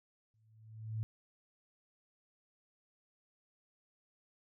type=tone with exponential growth; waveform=sine; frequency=110 Hz; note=A2; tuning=in tune; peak=-32 dBFS; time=0.34-1.03 s; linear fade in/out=0 ms; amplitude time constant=150 ms; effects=none